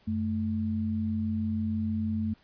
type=tone pair together; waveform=sine; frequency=91.87 / 218.5 Hz; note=F#2 / A3; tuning=-12 / -12 cents; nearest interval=octave + minor third; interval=1500 cents; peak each=-32 / -28 dBFS; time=0.07-2.34 s; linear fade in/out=10 ms; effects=pink hiss -63 dBFS RMS until 2.43 s + resampled to 11025 Hz